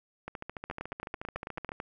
two click trains, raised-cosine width 0.5 ms, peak -21 / -23 dBFS, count 11 / 21, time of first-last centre 0.7-1.801 / 0.28-1.719 s, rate 9.08 / 13.9 Hz, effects none

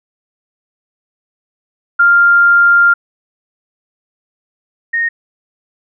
sine tone pair in turn, 1396.9 / 1852.8 Hz, F6 / A#6, 0 / -11 cents, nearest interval perfect fourth, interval 489 cents, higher second, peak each -5 / -12 dBFS, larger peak first, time 1.99-2.94 / 4.93-5.09 s, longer first, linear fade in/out 10 ms, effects none

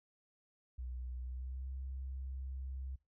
sine tone with pitch glide, 62.2 to 65.9 Hz, B1 to C2, +13 to +13 cents, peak -40 dBFS, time 0.78-2.96 s, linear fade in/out 10 ms, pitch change +100 cents, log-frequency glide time 1.21-1.71 s, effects noise-tail reverb RT60 0.3 s tail -24 dB re dry

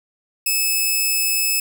5% pulse tone, 2598 Hz, E7, 26 cents flat, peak -8 dBFS, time 0.46-1.6 s, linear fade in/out 5 ms, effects none

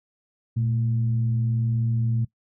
sine tone with frequency modulation, 117.1 Hz, A#2, 8 cents sharp, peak -20 dBFS, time 0.56-2.25 s, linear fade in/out 10 ms, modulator 101 Hz, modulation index 0.49, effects noise-tail reverb RT60 0.1 s tail -20 dB re dry + high-pass 60 Hz 12 dB/octave

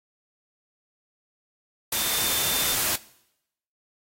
sine tone in noise, 3579 Hz, A7, 29 cents sharp, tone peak -32 dBFS, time 1.95-2.75 s, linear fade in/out 5 ms, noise white, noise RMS -25 dBFS, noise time 1.92-2.96 s, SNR -10 dB, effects noise-tail reverb RT60 0.8 s tail -20 dB re dry + AAC 48 kbps

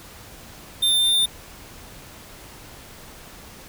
square tone, 3599 Hz, A7, 38 cents sharp, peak -17 dBFS, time 0.82-1.26 s, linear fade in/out 10 ms, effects pink hiss -43 dBFS RMS until 3.68 s

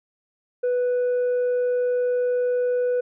sine tone with tanh clipping, 493.9 Hz, B4, in tune, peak -20 dBFS, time 0.63-3.01 s, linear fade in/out 10 ms, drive 2 dB, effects none

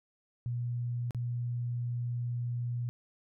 sine tone with dropouts, 120.7 Hz, B2, 39 cents flat, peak -31 dBFS, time 0.46-2.89 s, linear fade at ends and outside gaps 0 ms, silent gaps 1.108-1.147 s, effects none

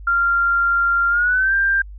sine tone with pitch glide, 1388 to 1585.2 Hz, F6 to G6, -11 to +19 cents, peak -14 dBFS, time 0.07-1.82 s, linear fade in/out 5 ms, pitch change +230 cents, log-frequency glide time 1.09-1.54 s, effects added 50 Hz sine -33 dBFS peak until 1.98 s

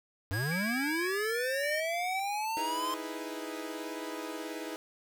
square linear sweep, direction up, 90.3 to 1046.5 Hz, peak -32 dBFS, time 0.31-2.94 s, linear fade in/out 0 ms
square tone with pitch glide, 1645 to 1825.2 Hz, G#6 to A#6, -17 to -37 cents, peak -35 dBFS, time 0.32-1.81 s, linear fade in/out 20 ms, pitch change +180 cents, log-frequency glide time 0.94-1.61 s
sine tone with tremolo, 2301 Hz, D7, 36 cents flat, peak -37 dBFS, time 0.51-2.45 s, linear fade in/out 5 ms, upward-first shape square, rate 0.89 Hz, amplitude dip 70%
sawtooth chord, E major seventh, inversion third, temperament equal, 311.1 / 329.6 / 415.3 / 493.9 Hz, D#4 / E4 / G#4 / B4, 0 / 0 / 0 / 0 cents, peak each -37 / -39 / -40 / -40 dBFS, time 2.57-4.76 s, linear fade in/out 0 ms
effects none

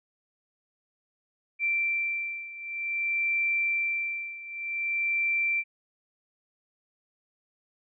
sine beating tone pair, 2349 / 2349.53 Hz, D7 / D7, 0 / 0 cents, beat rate 0.53 Hz, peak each -28 / -31 dBFS, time 1.59-5.64 s, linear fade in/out 50 ms, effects none

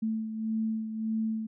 sine beating tone pair, 220.5 / 222.2 Hz, A3 / A3, +4 / +17 cents, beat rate 1.7 Hz, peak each -29 / -37 dBFS, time 0.02-1.47 s, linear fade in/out 10 ms, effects none

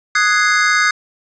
square chord, Ab dominant seventh, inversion second, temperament equal, 1244.5 / 1480 / 1661.2 / 2093 Hz, Eb6 / Gb6 / Ab6 / C7, 0 / 0 / 0 / 0 cents, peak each -18 dBFS, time 0.15-0.91 s, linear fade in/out 5 ms, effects resampled to 16000 Hz + 8-bit

